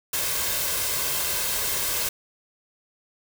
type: noise with comb filter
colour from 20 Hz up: white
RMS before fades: -26 dBFS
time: 0.13-2.09 s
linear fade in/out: 5 ms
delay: 1.9 ms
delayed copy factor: +0.5
effects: none